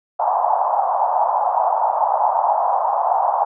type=band-pass noise; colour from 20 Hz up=white; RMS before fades=-18 dBFS; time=0.19-3.45 s; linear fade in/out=10 ms; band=690 to 930 Hz; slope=48 dB/octave; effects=none